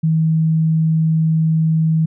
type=tone; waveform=sine; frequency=160 Hz; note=D#3; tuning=49 cents sharp; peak=-12 dBFS; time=0.03-2.06 s; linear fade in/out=10 ms; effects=none